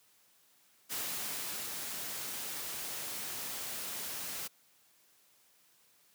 white noise with ADSR envelope, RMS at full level -37 dBFS, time 0.89-4.48 s, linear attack 36 ms, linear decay 770 ms, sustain -3 dB, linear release 12 ms, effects white hiss -67 dBFS RMS until 6.14 s + high-pass 100 Hz 12 dB/octave

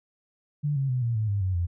sine tone with pitch steps, 146.8 / 136.18 / 126.33 / 117.19 / 108.71 / 100.85 / 93.55 / 86.79 Hz, D3 / C#3 / B2 / A#2 / A2 / G2 / F#2 / F2, 0 / -30 / +40 / +10 / -20 / +50 / +20 / -10 cents, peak -23 dBFS, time 0.63-1.67 s, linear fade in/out 20 ms, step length 130 ms, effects none

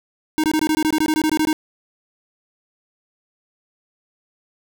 square tone bursts, 311.1 Hz, D#4, in tune, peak -16 dBFS, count 15, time 0.38-1.529 s, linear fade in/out 0 ms, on 57 ms, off 21 ms, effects none

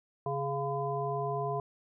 harmonic tone with a mistuned harmonic, 138.59 Hz, C#3, in tune, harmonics 1 / 3 / 5 / 7, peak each -36 / -35 / -35 / -37 dBFS, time 0.26-1.6 s, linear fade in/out 2 ms, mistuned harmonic 7, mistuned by +72 cents, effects none

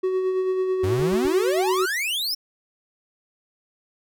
triangle tone with tremolo, 373.8 Hz, F#4, 18 cents sharp, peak -17 dBFS, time 0.03-1.86 s, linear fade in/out 10 ms, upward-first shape sine, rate 9.1 Hz, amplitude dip 35%
45% pulse exponential sweep, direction up, 87.6 to 5500 Hz, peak -23 dBFS, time 0.83-2.35 s, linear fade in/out 10 ms
brown noise bursts, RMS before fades -35 dBFS, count 3, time 0.99-1.275 s, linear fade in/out 5 ms, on 31 ms, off 96 ms
effects none

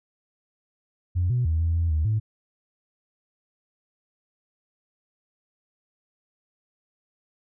sine tone with pitch steps, 88.9 / 123.2 / 80.3 / 82.9 / 83.8 / 77.5 / 108.3 Hz, F2 / B2 / E2 / E2 / E2 / D#2 / A2, +31 / -4 / -45 / +10 / +29 / -6 / -27 cents, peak -19 dBFS, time 1.15-2.2 s, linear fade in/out 20 ms, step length 150 ms, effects tanh soft clip ceiling -16 dBFS

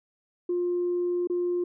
sine tone with dropouts, 353.2 Hz, F4, 20 cents sharp, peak -23 dBFS, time 0.49-1.64 s, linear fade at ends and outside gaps 5 ms, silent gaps 1.273-1.298 s, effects tanh soft clip ceiling -20 dBFS

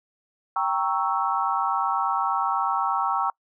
sine chord, G diminished seventh, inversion none, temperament equal, 784 / 932.3 / 1108.7 / 1318.5 Hz, G5 / Bb5 / Db6 / Fb6, 0 / 0 / 0 / 0 cents, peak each -27 dBFS, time 0.56-3.3 s, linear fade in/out 2 ms, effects noise-tail reverb RT60 0.1 s tail -26 dB re dry

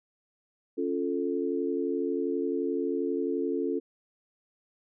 sine chord, Db augmented, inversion none, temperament equal, 277.2 / 349.2 / 440 Hz, Db4 / F4 / A4, 0 / 0 / 0 cents, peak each -31 dBFS, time 0.77-3.8 s, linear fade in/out 20 ms, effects none

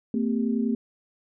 sine tone cluster, 224.9 / 255.2 / 399.4 Hz, A3 / C4 / G4, +38 / -43 / +32 cents, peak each -24 / -27 / -33 dBFS, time 0.14-0.75 s, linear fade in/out 2 ms, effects none

